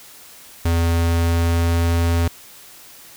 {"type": "tone with pitch glide", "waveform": "square", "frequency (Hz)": [84, 84.58], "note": ["E2", "E2"], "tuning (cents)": [33, 45], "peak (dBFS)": -16, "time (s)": [0.65, 2.28], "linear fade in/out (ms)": 5, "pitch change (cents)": 12, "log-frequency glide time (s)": [0.84, 1.95], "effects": ["white hiss -43 dBFS RMS until 3.16 s"]}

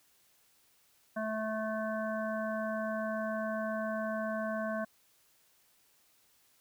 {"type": "harmonic tone", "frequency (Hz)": 218.2, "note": "A3", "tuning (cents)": -14, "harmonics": [1, 3, 5, 7, 8], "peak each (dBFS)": [-37, -35, -42, -41, -50], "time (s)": [1.16, 4.85], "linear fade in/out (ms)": 10, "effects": ["white hiss -68 dBFS RMS until 6.6 s"]}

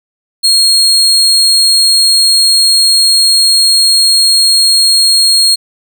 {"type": "tone", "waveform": "35% pulse", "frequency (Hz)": 4265, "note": "C8", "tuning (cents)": 32, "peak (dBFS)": -4, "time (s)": [0.43, 5.56], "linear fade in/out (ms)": 20, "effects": []}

